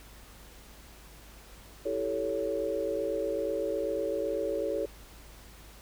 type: chord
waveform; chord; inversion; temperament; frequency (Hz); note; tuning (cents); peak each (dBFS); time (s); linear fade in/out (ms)
sine; A dominant seventh; second; equal with one note detuned; 329.6 / 392 / 440 / 560.2; E4 / G4 / A4 / C#5; 0 / 0 / 0 / +18; -37 / -36 / -33 / -32; 1.85-4.86; 10
effects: added 52 Hz sine -52 dBFS peak until 5.81 s + pink hiss -53 dBFS RMS until 5.81 s